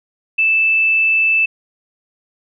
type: tone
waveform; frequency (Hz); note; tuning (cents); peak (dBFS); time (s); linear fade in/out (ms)
sine; 2637; E7; 0; -11; 0.38-1.46; 10
effects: none